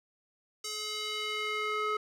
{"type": "tone with band-pass filter sweep", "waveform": "square", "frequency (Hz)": 426, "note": "G#4", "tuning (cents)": 44, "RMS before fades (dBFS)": -34, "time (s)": [0.64, 1.97], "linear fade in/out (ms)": 5, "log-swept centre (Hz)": [6000, 1300], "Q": 1.5, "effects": []}